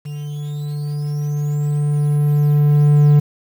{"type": "tone with level ramp", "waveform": "triangle", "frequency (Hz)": 147, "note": "D3", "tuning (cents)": 2, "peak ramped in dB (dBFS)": [-23, -5], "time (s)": [0.05, 3.2], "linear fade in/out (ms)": 10, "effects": ["7-bit"]}